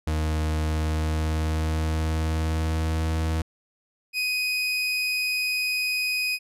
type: tone with pitch glide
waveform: 40% pulse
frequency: 77.78 to 80.11 Hz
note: D#2 to E2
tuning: 0 to -49 cents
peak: -22 dBFS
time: 0.07-3.42 s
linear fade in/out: 5 ms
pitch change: +51 cents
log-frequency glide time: 0.65-3.03 s
type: tone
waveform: 30% pulse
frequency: 2500 Hz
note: D#7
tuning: 8 cents sharp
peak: -21 dBFS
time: 4.13-6.39 s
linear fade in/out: 50 ms
effects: low-pass 12000 Hz 12 dB/octave